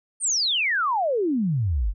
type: exponential sweep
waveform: sine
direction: down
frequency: 9200 to 42 Hz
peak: -20 dBFS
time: 0.2-1.94 s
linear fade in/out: 50 ms
effects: none